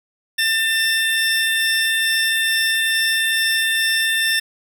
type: tone pair together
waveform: 25% pulse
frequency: 1792.1 / 2687 Hz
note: A6 / E7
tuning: +31 / +33 cents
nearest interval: perfect fifth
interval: 702 cents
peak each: -13 / -21 dBFS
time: 0.38-4.4 s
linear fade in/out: 10 ms
effects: none